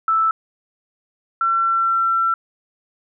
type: tone pair in turn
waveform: sine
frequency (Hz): 1319 / 1349.8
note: E6 / E6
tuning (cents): +1 / +41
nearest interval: unison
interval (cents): 40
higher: second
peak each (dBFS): -14 / -15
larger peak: first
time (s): 0.08-0.31 / 1.41-2.34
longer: second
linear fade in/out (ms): 2
effects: none